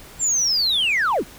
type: linear sweep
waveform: sine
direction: down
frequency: 7490 to 132.4 Hz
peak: -15 dBFS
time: 0.19-1.24 s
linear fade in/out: 50 ms
effects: tanh soft clip ceiling -15 dBFS + pink hiss -43 dBFS RMS until 1.38 s